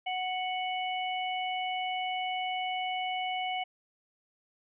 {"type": "harmonic tone", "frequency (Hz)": 740, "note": "F#5", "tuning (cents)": 0, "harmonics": [1, 3, 4], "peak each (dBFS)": [-32, -37, -38], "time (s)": [0.06, 3.64], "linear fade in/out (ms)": 10, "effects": []}